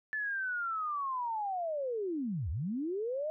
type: linear two-way sweep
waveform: sine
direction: down then up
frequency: 1750 to 66.8 to 632 Hz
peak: -32 dBFS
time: 0.13-3.3 s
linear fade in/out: 0 ms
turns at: 2.5 s
effects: none